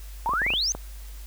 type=exponential sweep; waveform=sine; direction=up; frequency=860 to 6480 Hz; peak=-22 dBFS; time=0.26-0.72 s; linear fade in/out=0 ms
type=clicks; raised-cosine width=1 ms; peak=-19 dBFS; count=7; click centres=0.292 / 0.336 / 0.418 / 0.465 / 0.504 / 0.537 / 0.75 s
effects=added 50 Hz sine -37 dBFS peak until 1.26 s + white hiss -50 dBFS RMS until 1.26 s